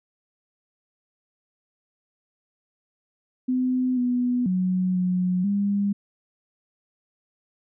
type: tone with pitch steps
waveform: sine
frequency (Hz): 254.4 / 246.7 / 184.1 / 181.8 / 201.4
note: C4 / B3 / F#3 / F#3 / G3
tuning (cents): -48 / -2 / -8 / -30 / +47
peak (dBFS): -20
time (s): 3.48-5.93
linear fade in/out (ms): 10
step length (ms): 490
effects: none